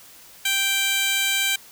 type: tone with high-pass filter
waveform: 15% pulse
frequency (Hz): 784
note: G5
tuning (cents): 0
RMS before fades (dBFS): -22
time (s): 0.45-1.56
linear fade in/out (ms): 5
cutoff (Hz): 2500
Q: 0.81
effects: white hiss -47 dBFS RMS until 1.71 s